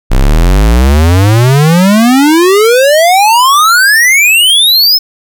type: exponential sweep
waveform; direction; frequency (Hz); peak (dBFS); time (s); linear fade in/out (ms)
square; up; 30 to 5290; -4; 0.1-4.99; 20
effects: none